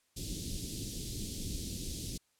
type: band-stop noise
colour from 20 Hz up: pink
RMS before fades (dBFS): -39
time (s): 0.16-2.18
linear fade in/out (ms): 10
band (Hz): 350 to 3700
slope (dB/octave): 24
effects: white hiss -74 dBFS RMS until 2.39 s + low-pass 11000 Hz 12 dB/octave